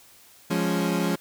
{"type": "chord", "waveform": "30% pulse", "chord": "Db major", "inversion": "first", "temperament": "equal", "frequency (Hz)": [174.61, 207.7, 277.2], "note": ["F3", "Ab3", "Db4"], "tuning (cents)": [0, 0, 0], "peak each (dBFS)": [-23, -25, -26], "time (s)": [0.5, 1.16], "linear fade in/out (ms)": 10, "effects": ["white hiss -53 dBFS RMS until 1.2 s"]}